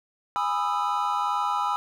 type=chord; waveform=triangle; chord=E major seventh; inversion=first; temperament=just; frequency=824.1 / 988.9 / 1236.1 / 1318.5 Hz; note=G#5 / B5 / D#6 / E6; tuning=-14 / +2 / -12 / 0 cents; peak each=-27 / -26 / -28 / -28 dBFS; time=0.36-1.76 s; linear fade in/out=0 ms; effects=none